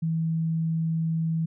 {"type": "tone", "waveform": "sine", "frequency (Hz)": 162.5, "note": "E3", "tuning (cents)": -24, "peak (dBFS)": -23, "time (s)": [0.02, 1.46], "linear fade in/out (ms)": 10, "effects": []}